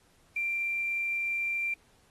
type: tone with quantisation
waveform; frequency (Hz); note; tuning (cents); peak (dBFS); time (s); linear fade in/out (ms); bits
sine; 2364; D7; +11; -28; 0.36-1.74; 5; 9
effects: pink hiss -65 dBFS RMS until 2.1 s + AAC 32 kbps